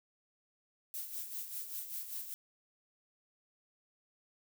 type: noise with tremolo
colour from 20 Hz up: violet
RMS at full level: -40 dBFS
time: 0.94-2.34 s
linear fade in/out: 0 ms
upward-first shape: sine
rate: 5.1 Hz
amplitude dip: 60%
effects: none

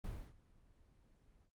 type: noise with ADSR envelope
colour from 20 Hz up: brown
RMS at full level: -43 dBFS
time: 0.04-1.5 s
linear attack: 4 ms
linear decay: 290 ms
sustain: -24 dB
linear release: 68 ms
effects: noise-tail reverb RT60 0.1 s tail -20 dB re dry + Opus 32 kbps

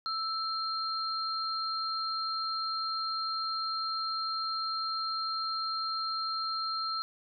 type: tone pair together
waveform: sine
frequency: 1320 / 4191 Hz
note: E6 / C8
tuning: +2 / +2 cents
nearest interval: octave + minor sixth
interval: 2000 cents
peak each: -33 / -34 dBFS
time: 0.06-7.02 s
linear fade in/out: 0 ms
effects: none

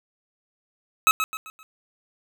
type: tone with echo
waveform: 25% pulse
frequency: 1285 Hz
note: E6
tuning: 45 cents flat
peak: -10 dBFS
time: 1.07-1.11 s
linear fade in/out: 0 ms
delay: 130 ms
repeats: 4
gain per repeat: -8 dB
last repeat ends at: 1.63 s
effects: none

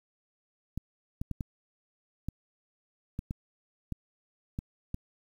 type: clicks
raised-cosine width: 5 ms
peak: -21 dBFS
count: 10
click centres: 0.776 / 1.215 / 1.313 / 1.408 / 2.286 / 3.191 / 3.309 / 3.923 / 4.589 / 4.944 s
effects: 9-bit

